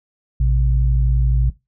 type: tone pair together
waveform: sine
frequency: 57.2 / 129 Hz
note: A#1 / C3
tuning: -32 / -24 cents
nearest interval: octave + major second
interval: 1408 cents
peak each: -14 / -20 dBFS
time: 0.4-1.5 s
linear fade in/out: 5 ms
effects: noise-tail reverb RT60 0.2 s tail -17 dB re dry